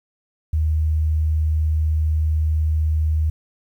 sine tone, 77.9 Hz, D#2, 3 cents sharp, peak -16 dBFS, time 0.53-3.3 s, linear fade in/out 5 ms, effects 9-bit

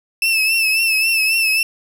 35% pulse tone with vibrato, 2637 Hz, E7, in tune, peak -12 dBFS, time 0.22-1.63 s, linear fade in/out 2 ms, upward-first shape triangle, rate 3.7 Hz, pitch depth 64 cents each way, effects 8-bit

